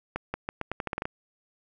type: accelerating click train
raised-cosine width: 0.5 ms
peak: -15 dBFS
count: 11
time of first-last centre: 0.16-1.055 s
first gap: 180 ms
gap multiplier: 0.83
effects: none